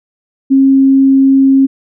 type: tone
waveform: sine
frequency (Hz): 269.7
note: C#4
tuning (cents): -47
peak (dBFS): -4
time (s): 0.5-1.67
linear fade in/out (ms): 20
effects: none